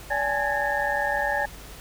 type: tone cluster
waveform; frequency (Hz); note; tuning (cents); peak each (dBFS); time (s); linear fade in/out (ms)
sine; 577 / 814 / 854 / 1664 / 1803; D5 / G#5 / G#5 / G#6 / A6; -31 / -35 / +48 / +3 / +42; -29; 0.1-1.46; 10
effects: added 50 Hz sine -44 dBFS peak until 1.8 s + pink hiss -44 dBFS RMS until 1.8 s